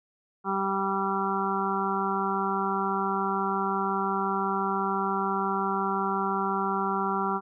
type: harmonic tone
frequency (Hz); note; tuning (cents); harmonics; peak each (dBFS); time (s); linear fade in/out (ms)
194.7; G3; -12; 1 / 2 / 4 / 5 / 6 / 7; -32 / -32 / -32 / -32 / -32 / -32; 0.44-7.41; 50
effects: none

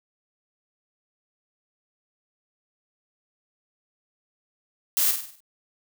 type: noise with echo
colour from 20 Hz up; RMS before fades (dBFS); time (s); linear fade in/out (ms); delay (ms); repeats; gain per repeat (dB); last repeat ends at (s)
blue; -22; 4.97-5.11; 0; 49; 6; -6; 5.404
effects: none

